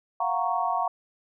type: chord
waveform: sine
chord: Gb major seventh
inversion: third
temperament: equal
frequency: 698.5 / 740 / 932.3 / 1108.7 Hz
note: F5 / Gb5 / Bb5 / Db6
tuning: 0 / 0 / 0 / 0 cents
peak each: -29 dBFS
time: 0.2-0.88 s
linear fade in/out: 5 ms
effects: none